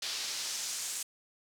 pink noise with band-pass filter sweep, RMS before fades -37 dBFS, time 0.02-1.03 s, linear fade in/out 5 ms, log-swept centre 4300 to 7900 Hz, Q 1.5, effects none

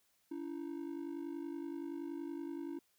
triangle ring-modulated tone, 311.1 Hz, D#4, in tune, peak -35 dBFS, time 0.31-2.79 s, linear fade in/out 5 ms, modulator 25.3 Hz, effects white hiss -75 dBFS RMS until 2.98 s

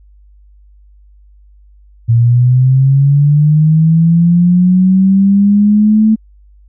sine linear sweep, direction up, 114.7 to 220 Hz, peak -5 dBFS, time 2.08-6.16 s, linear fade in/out 20 ms, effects added 50 Hz sine -40 dBFS peak until 6.68 s

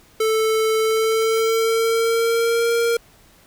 square tone with pitch glide, 440 to 465.9 Hz, A4 to A#4, 0 to -1 cents, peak -17 dBFS, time 0.2-2.97 s, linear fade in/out 5 ms, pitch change +99 cents, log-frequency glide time 0.79-2.71 s, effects pink hiss -52 dBFS RMS until 3.46 s

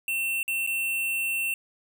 square tone with dropouts, 2700 Hz, E7, 41 cents sharp, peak -26 dBFS, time 0.08-1.54 s, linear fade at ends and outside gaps 2 ms, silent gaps 0.43-0.479 / 0.665-0.673 s, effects none

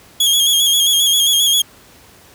sawtooth tone with vibrato, 3300 Hz, G#7, 12 cents flat, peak -8 dBFS, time 0.2-1.62 s, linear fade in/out 5 ms, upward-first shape square, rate 7.5 Hz, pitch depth 37 cents each way, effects pink hiss -45 dBFS RMS until 2.34 s + high-pass 60 Hz 12 dB/octave

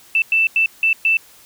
sine tone bursts at uneven times, 2657 Hz, E7, 13 cents sharp, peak -12 dBFS, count 5, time 0.15-0.22 / 0.32-0.47 / 0.56-0.66 / 0.83-0.93 / 1.05-1.17 s, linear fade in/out 2 ms, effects white hiss -47 dBFS RMS until 1.45 s

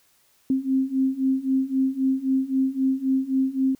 sine beating tone pair, 262.8 / 266.6 Hz, C4 / C4, +8 / +33 cents, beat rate 3.8 Hz, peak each -24 / -22 dBFS, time 0.5-3.75 s, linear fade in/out 2 ms, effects white hiss -62 dBFS RMS until 3.79 s

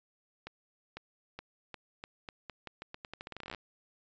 accelerating click train, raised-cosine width 0.3 ms, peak -26 dBFS, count 25, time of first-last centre 0.47-3.547 s, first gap 500 ms, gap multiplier 0.84, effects resampled to 16000 Hz

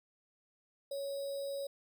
sine tone with sample-and-hold, 556 Hz, C#5, 5 cents sharp, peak -36 dBFS, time 0.91-1.67 s, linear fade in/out 5 ms, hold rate 4410 Hz, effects none

